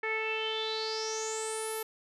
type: tone with low-pass filter sweep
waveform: sawtooth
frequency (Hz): 440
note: A4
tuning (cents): 0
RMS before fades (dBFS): -34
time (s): 0.03-1.83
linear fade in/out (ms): 5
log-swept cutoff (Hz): 2000 to 12000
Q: 8.8
effects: none